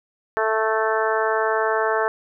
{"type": "harmonic tone", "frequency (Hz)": 220, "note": "A3", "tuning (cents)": 0, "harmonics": [2, 3, 4, 5, 6, 7, 8], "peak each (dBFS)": [-23, -25, -26, -27, -28, -28, -29], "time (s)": [0.37, 2.08], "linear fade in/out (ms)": 0, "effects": []}